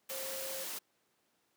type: tone in noise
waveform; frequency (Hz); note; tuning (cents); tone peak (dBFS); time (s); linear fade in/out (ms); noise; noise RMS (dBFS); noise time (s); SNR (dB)
sine; 533; C5; +32; -43; 0.1-0.64; 10; white; -41; 0.09-0.79; -5
effects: pink hiss -75 dBFS RMS until 1.56 s + high-pass 200 Hz 12 dB/octave